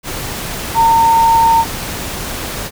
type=tone in noise; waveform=sine; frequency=913 Hz; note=A#5; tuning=36 cents flat; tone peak=-7 dBFS; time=0.74-1.65 s; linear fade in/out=50 ms; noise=pink; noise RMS=-23 dBFS; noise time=0.03-2.71 s; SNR=+13 dB; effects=none